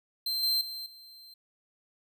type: tone with level steps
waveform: 45% pulse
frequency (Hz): 4125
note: C8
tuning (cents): -25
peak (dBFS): -28 / -24 / -36 / -48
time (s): 0.26-1.34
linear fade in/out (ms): 5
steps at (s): 0.43 / 0.61 / 0.86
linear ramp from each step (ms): 2
effects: none